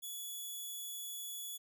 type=tone; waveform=5% pulse; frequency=3408 Hz; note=G#7; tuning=44 cents sharp; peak=-34 dBFS; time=0.02-1.58 s; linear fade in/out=20 ms; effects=none